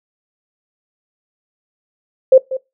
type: tone with echo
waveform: sine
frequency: 523.3 Hz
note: C5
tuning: in tune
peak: -3 dBFS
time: 2.32-2.38 s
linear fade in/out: 5 ms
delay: 190 ms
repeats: 1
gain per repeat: -15 dB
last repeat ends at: 2.57 s
effects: noise-tail reverb RT60 0.2 s tail -20 dB re dry